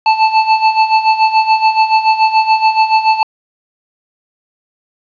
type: tone with tremolo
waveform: square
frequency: 879 Hz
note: A5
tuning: 2 cents flat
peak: -6 dBFS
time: 0.06-3.23 s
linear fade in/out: 2 ms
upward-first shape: sine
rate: 7 Hz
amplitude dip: 75%
effects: resampled to 11025 Hz + 7-bit